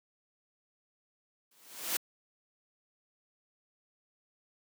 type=noise with exponential growth; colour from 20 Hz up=white; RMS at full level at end=-29 dBFS; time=1.51-1.97 s; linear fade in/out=5 ms; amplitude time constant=100 ms; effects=high-pass 200 Hz 12 dB/octave